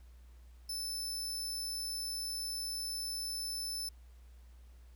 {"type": "tone", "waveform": "sawtooth", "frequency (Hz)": 5274, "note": "E8", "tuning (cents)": 0, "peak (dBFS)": -34, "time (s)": [0.69, 3.89], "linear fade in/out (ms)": 5, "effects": ["added 60 Hz sine -53 dBFS peak until 4.95 s", "pink hiss -70 dBFS RMS until 4.95 s"]}